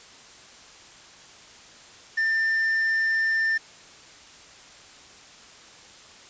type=tone with quantisation; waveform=triangle; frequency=1792 Hz; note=A6; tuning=31 cents sharp; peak=-19 dBFS; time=2.17-3.58 s; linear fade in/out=10 ms; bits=7; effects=white hiss -48 dBFS RMS until 6.29 s + resampled to 16000 Hz